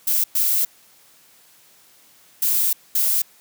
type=noise bursts at uneven times; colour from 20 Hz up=violet; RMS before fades=-19 dBFS; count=4; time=0.07-0.24 / 0.35-0.65 / 2.42-2.73 / 2.95-3.22 s; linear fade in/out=5 ms; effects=white hiss -53 dBFS RMS until 3.4 s + high-pass 100 Hz 12 dB/octave